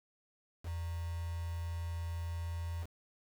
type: tone with quantisation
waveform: sine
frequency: 84.4 Hz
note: E2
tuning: 41 cents sharp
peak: -36 dBFS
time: 0.63-2.87 s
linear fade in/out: 50 ms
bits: 8
effects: none